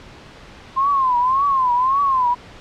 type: tone with vibrato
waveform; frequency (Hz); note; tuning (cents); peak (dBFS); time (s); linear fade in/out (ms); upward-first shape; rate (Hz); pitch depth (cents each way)
sine; 1048; C6; +2; -14; 0.76-2.35; 20; triangle; 1.8; 160
effects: pink hiss -41 dBFS RMS until 2.6 s + low-pass 4000 Hz 12 dB/octave